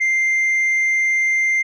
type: tone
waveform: sine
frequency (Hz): 2094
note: C7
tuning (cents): +1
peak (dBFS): -12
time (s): 0-1.63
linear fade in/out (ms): 20
effects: tanh soft clip ceiling -14 dBFS